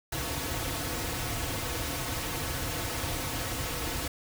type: noise with comb filter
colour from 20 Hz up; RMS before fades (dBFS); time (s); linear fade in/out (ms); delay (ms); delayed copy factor
pink; -33; 0.12-4.08; 5; 5; -0.7
effects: none